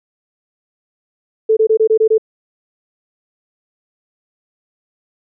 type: tone bursts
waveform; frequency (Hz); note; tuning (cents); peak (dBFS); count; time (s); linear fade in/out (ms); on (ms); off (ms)
sine; 440; A4; 0; -8; 7; 1.49-2.181; 10; 79; 23
effects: none